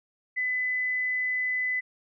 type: tone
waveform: sine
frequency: 2007 Hz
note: B6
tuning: 27 cents sharp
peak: -25 dBFS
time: 0.36-1.81 s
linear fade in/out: 20 ms
effects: none